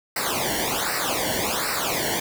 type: noise with flanger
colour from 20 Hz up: pink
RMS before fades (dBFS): -25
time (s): 0.16-2.2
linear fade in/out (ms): 5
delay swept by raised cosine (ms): 0.3 to 0.81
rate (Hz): 1.3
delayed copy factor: -0.95
effects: none